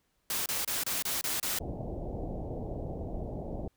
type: noise bursts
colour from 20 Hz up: white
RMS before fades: -32 dBFS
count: 7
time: 0.3-1.588 s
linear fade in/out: 2 ms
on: 160 ms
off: 28 ms
type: low-pass noise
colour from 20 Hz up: pink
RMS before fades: -37 dBFS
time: 1.6-3.68 s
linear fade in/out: 5 ms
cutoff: 750 Hz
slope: 48 dB/octave
effects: pink hiss -75 dBFS RMS until 3.76 s